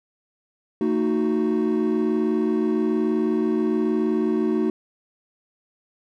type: chord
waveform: triangle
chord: D# diminished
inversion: second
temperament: equal with one note detuned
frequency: 224.9 / 311.1 / 370 Hz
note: A3 / D#4 / F#4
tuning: +38 / 0 / 0 cents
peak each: -21 dBFS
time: 0.81-4.7 s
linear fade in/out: 2 ms
effects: tanh soft clip ceiling -11 dBFS